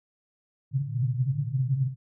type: band-pass noise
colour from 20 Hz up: white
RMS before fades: -27 dBFS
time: 0.71-1.96 s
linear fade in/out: 50 ms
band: 120 to 140 Hz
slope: 96 dB/octave
effects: none